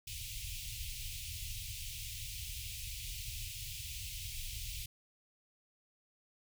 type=band-stop noise; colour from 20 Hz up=pink; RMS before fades=-43 dBFS; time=0.07-4.86 s; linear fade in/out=5 ms; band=120 to 2400 Hz; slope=48 dB/octave; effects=none